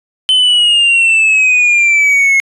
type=exponential sweep; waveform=triangle; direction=down; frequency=3063 to 2162 Hz; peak=-5 dBFS; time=0.29-2.4 s; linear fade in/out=0 ms; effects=resampled to 24000 Hz